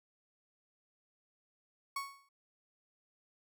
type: tone with exponential decay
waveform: 35% pulse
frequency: 1108.7 Hz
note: C#6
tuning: in tune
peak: -32 dBFS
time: 1.96-2.29 s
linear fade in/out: 5 ms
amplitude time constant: 71 ms
effects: none